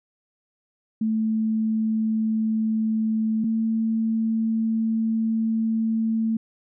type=tone pair in turn; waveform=sine; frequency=220 / 223.5 Hz; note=A3 / A3; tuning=0 / +27 cents; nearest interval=unison; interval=27 cents; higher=second; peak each=-20 dBFS; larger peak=neither; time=1.01-3.44 / 3.44-6.37 s; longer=second; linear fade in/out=5 ms; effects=none